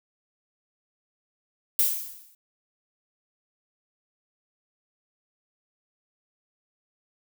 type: noise with exponential decay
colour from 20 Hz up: violet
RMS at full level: -19 dBFS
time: 1.79-2.35 s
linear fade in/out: 2 ms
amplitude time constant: 120 ms
effects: none